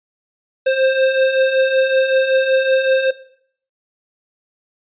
square beating tone pair, 523.3 / 528.6 Hz, C5 / C5, 0 / +18 cents, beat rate 5.3 Hz, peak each -21 / -15 dBFS, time 0.66-3.11 s, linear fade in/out 10 ms, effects noise-tail reverb RT60 0.6 s tail -17 dB re dry + resampled to 8000 Hz

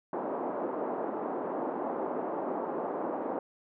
pink band-pass noise, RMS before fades -34 dBFS, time 0.13-3.39 s, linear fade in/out 2 ms, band 280 to 980 Hz, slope 24 dB/octave, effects none

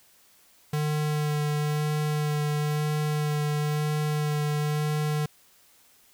square tone with vibrato, 150 Hz, D3, 37 cents sharp, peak -25 dBFS, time 0.73-5.26 s, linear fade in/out 5 ms, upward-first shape sine, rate 1 Hz, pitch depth 13 cents each way, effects white hiss -59 dBFS RMS until 6.13 s

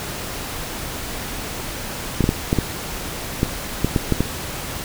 clicks, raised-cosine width 3 ms, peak -3 dBFS, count 10, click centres 2.207 / 2.241 / 2.291 / 2.529 / 2.587 / 3.431 / 3.846 / 3.962 / 4.123 / 4.206 s, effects pink hiss -29 dBFS RMS until 4.84 s

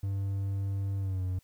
triangle tone with pitch glide, 98.2 to 92.15 Hz, G2 to F#2, +4 to -7 cents, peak -27 dBFS, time 0.03-1.39 s, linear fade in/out 5 ms, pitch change -111 cents, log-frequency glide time 0.99-1.23 s, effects white hiss -68 dBFS RMS until 1.43 s

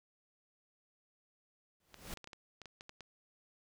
pink noise with exponential growth, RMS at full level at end -42 dBFS, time 1.8-2.14 s, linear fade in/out 2 ms, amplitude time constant 73 ms
clicks, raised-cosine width 0.2 ms, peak -32 dBFS, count 10, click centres 1.943 / 2.173 / 2.243 / 2.274 / 2.332 / 2.617 / 2.657 / 2.809 / 2.894 / 3.007 s
effects none

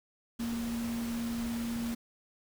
sine tone in noise, 233.1 Hz, A#3, in tune, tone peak -32 dBFS, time 0.39-1.95 s, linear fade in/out 10 ms, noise pink, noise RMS -43 dBFS, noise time 0.39-1.95 s, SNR +8 dB, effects none

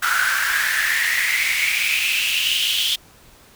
pink noise with high-pass filter sweep, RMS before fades -20 dBFS, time 0.02-2.96 s, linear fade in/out 10 ms, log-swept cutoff 1400 to 3300 Hz, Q 8, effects pink hiss -49 dBFS RMS until 3.55 s

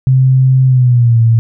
sine tone with pitch glide, 130.81 to 114.54 Hz, C3 to A#2, 0 to -30 cents, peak -5 dBFS, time 0.07-1.39 s, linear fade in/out 0 ms, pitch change -230 cents, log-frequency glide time 0.66-1.2 s, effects none

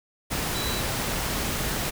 sine tone in noise, 3951 Hz, B7, in tune, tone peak -33 dBFS, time 0.54-0.81 s, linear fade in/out 20 ms, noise pink, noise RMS -28 dBFS, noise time 0.3-1.91 s, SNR -8 dB, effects none

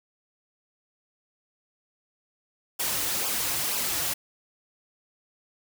white noise with flanger, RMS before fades -28 dBFS, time 2.79-4.14 s, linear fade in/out 10 ms, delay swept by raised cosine 0.48 to 5.28 ms, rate 2.1 Hz, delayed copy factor -0.65, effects none

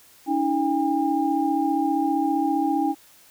sine tone cluster, 285.5 / 320.6 / 806 Hz, D4 / E4 / G5, -49 / -48 / +48 cents, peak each -24 dBFS, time 0.26-2.95 s, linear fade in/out 50 ms, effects white hiss -53 dBFS RMS until 3.3 s

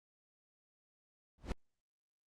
brown noise with exponential growth, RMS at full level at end -32 dBFS, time 1.38-1.52 s, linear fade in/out 1 ms, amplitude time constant 29 ms, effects low-pass 8000 Hz 12 dB/octave + Opus 48 kbps

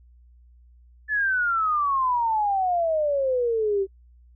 sine exponential sweep, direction down, 1748 to 380.5 Hz, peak -20 dBFS, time 1.08-3.87 s, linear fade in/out 50 ms, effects noise-tail reverb RT60 0.1 s tail -26 dB re dry + added 60 Hz sine -50 dBFS peak until 4.35 s

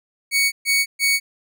sawtooth tone bursts, 2232 Hz, C#7, 11 cents sharp, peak -12 dBFS, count 3, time 0.31-1.2 s, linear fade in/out 50 ms, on 210 ms, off 130 ms, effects none

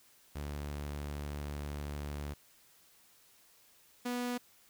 sawtooth tone pair in turn, 72.8 / 244.9 Hz, D2 / B3, -15 / -14 cents, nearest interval octave + major sixth, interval 2101 cents, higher second, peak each -34 / -30 dBFS, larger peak second, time 0.35-2.34 / 4.05-4.38 s, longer first, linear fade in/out 10 ms, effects white hiss -64 dBFS RMS until 4.69 s

